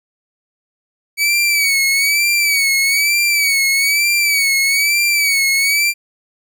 sawtooth tone with vibrato, 2269 Hz, C#7, 40 cents sharp, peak -9 dBFS, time 1.17-5.94 s, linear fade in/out 50 ms, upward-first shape sine, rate 1.1 Hz, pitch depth 75 cents each way, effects none

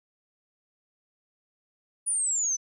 sine exponential sweep, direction down, 9790 to 5990 Hz, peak -24 dBFS, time 2.06-2.57 s, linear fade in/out 20 ms, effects none

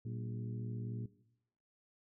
harmonic tone with a mistuned harmonic, 58.6 Hz, A#1, 10 cents sharp, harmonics 2 / 3 / 4 / 5 / 6 / 7, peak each -40 / -49 / -49 / -54 / -56 / -57 dBFS, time 0.05-1.06 s, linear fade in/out 5 ms, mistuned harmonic 3, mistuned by +140 cents, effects noise-tail reverb RT60 0.8 s tail -17 dB re dry

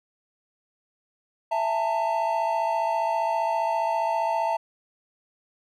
triangle tone cluster, 664 / 850 / 905 Hz, E5 / G#5 / A5, +12 / +40 / +48 cents, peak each -25 / -29 / -23 dBFS, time 1.51-4.57 s, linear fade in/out 10 ms, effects none

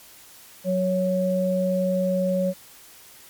sine tone pair together, 184.6 / 554.4 Hz, F#3 / C#5, -4 / 0 cents, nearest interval octave + perfect fifth, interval 1904 cents, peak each -23 / -22 dBFS, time 0.64-2.54 s, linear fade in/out 50 ms, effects white hiss -48 dBFS RMS until 3.29 s + MP3 96 kbps

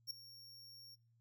45% pulse tone with ADSR envelope, 5520 Hz, F8, 21 cents flat, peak -38 dBFS, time 0.07-0.96 s, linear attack 37 ms, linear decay 4 ms, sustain -17 dB, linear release 22 ms, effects noise-tail reverb RT60 0.4 s tail -24 dB re dry + added 116 Hz sine -70 dBFS peak until 1.2 s

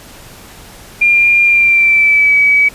sine tone with pitch glide, 2399 to 2279 Hz, D7 to C#7, +36 to +47 cents, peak -6 dBFS, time 1.01-2.69 s, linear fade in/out 10 ms, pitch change -89 cents, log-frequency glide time 1.46-2.37 s, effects pink hiss -36 dBFS RMS until 2.74 s + resampled to 32000 Hz

